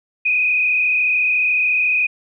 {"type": "tone with frequency modulation", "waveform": "sine", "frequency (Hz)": 2489, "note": "D#7", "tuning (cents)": 0, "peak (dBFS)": -14, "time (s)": [0.25, 2.07], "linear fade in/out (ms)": 10, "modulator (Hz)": 34, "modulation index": 1.7, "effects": []}